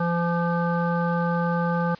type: harmonic tone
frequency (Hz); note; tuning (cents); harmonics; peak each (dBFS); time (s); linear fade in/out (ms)
171.2; F3; -34; 1 / 3 / 5 / 7 / 9; -23 / -28 / -30 / -31 / -33; 0-1.95; 5
effects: white hiss -48 dBFS RMS until 1.99 s + resampled to 11025 Hz